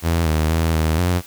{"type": "tone with pitch steps", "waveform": "sawtooth", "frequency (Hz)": [83.5, 78.2, 81.5, 79.2, 89], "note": ["E2", "D#2", "E2", "D#2", "F2"], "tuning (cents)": [23, 9, -19, 31, 33], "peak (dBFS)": -12, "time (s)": [0.02, 1.22], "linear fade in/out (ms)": 50, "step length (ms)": 240, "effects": ["white hiss -42 dBFS RMS until 1.26 s"]}